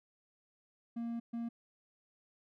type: tone bursts at uneven times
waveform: triangle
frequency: 233.1 Hz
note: A#3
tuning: in tune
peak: -34 dBFS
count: 2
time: 0.96-1.2 / 1.33-1.49 s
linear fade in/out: 10 ms
effects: none

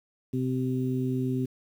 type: harmonic tone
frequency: 128.7 Hz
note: C3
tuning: 28 cents flat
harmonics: 1 / 2 / 3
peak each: -29 / -28 / -34 dBFS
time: 0.33-1.46 s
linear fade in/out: 10 ms
effects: 9-bit

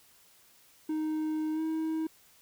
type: tone with pitch glide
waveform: triangle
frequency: 311.1 to 318.4 Hz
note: D#4 to D#4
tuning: 0 to +40 cents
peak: -27 dBFS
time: 0.89-2.07 s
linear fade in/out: 5 ms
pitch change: +40 cents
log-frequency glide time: 1.53-1.61 s
effects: white hiss -61 dBFS RMS until 2.41 s

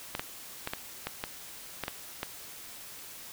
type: clicks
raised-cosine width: 0.3 ms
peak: -16 dBFS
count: 9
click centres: 0.151 / 0.195 / 0.674 / 0.735 / 1.07 / 1.239 / 1.837 / 1.881 / 2.231 s
effects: white hiss -46 dBFS RMS until 3.32 s

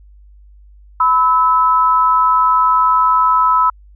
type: tone pair together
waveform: sine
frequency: 1000 / 1300.1 Hz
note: B5 / E6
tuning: +21 / -24 cents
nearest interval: perfect fourth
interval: 455 cents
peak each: -12 dBFS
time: 1-3.7 s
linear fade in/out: 5 ms
effects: added 50 Hz sine -40 dBFS peak until 3.95 s

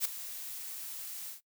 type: noise with ADSR envelope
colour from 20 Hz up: blue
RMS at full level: -28 dBFS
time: 0-1.41 s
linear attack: 52 ms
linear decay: 5 ms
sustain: -14 dB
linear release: 120 ms
effects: noise-tail reverb RT60 0.1 s tail -20 dB re dry

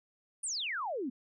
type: exponential sweep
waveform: sine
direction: down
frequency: 9800 to 232.7 Hz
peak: -33 dBFS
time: 0.43-1.1 s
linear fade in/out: 10 ms
effects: none

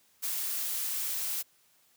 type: noise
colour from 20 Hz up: blue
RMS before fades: -33 dBFS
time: 0.22-1.43 s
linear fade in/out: 20 ms
effects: white hiss -66 dBFS RMS until 1.96 s + high-pass 80 Hz 12 dB/octave

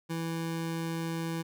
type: tone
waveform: 25% pulse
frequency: 164.9 Hz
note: E3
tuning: 1 cent sharp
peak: -28 dBFS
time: 0.09-1.43 s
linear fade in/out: 20 ms
effects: none

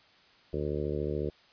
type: harmonic tone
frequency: 74 Hz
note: D2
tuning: 14 cents sharp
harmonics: 1 / 2 / 3 / 4 / 5 / 6 / 7 / 8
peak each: -37 / -37 / -41 / -40 / -35 / -36 / -40 / -45 dBFS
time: 0.53-1.3 s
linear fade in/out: 5 ms
effects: white hiss -60 dBFS RMS until 1.52 s + resampled to 11025 Hz

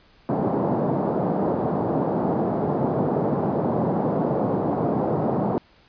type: band-pass noise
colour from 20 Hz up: pink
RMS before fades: -23 dBFS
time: 0.29-5.58 s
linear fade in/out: 0 ms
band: 140 to 850 Hz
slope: 24 dB/octave
effects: pink hiss -56 dBFS RMS until 5.88 s + resampled to 11025 Hz

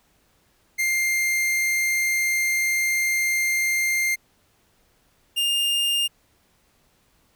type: tone pair in turn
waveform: 45% pulse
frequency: 2107 / 2813 Hz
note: C7 / F7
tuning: +12 / +12 cents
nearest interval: perfect fourth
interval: 500 cents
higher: second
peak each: -20 dBFS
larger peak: neither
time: 0.78-4.16 / 5.36-6.08 s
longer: first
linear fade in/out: 20 ms
effects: pink hiss -63 dBFS RMS until 7.35 s

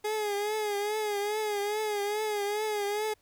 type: tone with vibrato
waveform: 30% pulse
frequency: 418.2 Hz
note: G#4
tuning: 12 cents sharp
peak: -26 dBFS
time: 0.04-3.14 s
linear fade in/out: 10 ms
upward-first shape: triangle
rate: 2.4 Hz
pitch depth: 72 cents each way
effects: pink hiss -68 dBFS RMS until 3.21 s

